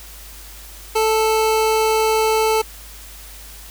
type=tone; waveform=25% pulse; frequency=439.3 Hz; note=A4; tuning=3 cents flat; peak=-11 dBFS; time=0.95-2.62 s; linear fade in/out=10 ms; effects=added 51 Hz sine -39 dBFS peak until 3.7 s + white hiss -40 dBFS RMS until 3.7 s